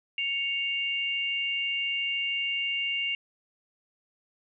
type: tone pair together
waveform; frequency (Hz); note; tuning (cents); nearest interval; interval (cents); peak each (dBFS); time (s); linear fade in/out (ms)
sine; 2217 / 2793; C#7 / F7; 0 / -1; major third; 399; -32 / -28; 0.18-3.15; 2
effects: none